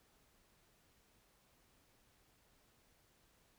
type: silence
effects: pink hiss -72 dBFS RMS until 3.58 s